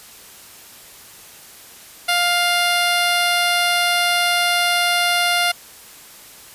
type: tone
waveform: 10% pulse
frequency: 702 Hz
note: F5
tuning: 9 cents sharp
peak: -7 dBFS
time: 2.08-5.52 s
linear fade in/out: 10 ms
effects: white hiss -42 dBFS RMS until 6.54 s + resampled to 32000 Hz